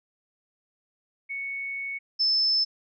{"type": "tone pair in turn", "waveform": "sine", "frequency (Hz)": [2217, 5260], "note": ["C#7", "E8"], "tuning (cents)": [0, -5], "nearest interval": "octave + minor third", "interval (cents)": 1495, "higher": "second", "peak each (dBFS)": [-30, -20], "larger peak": "second", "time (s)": [[1.29, 1.99], [2.19, 2.65]], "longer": "first", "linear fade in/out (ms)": 20, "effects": []}